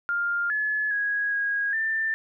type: tone with pitch steps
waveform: sine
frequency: 1402 / 1711 / 1657 / 1643 / 1783 Hz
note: F6 / A6 / G#6 / G#6 / A6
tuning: +6 / -49 / -4 / -19 / +22 cents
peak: -23 dBFS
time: 0.09-2.14 s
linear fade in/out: 0 ms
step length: 410 ms
effects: none